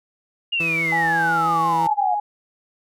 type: exponential sweep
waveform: sine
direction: down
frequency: 2865 to 704 Hz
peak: -19 dBFS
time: 0.52-2.15 s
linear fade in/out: 10 ms
type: tone with vibrato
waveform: 20% pulse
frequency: 164.7 Hz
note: E3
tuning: 1 cent flat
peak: -22 dBFS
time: 0.6-1.87 s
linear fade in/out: 2 ms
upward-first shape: square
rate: 5.8 Hz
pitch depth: 12 cents each way
type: tone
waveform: sine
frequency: 830.6 Hz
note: G#5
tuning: in tune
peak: -20 dBFS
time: 0.92-2.2 s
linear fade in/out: 5 ms
effects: none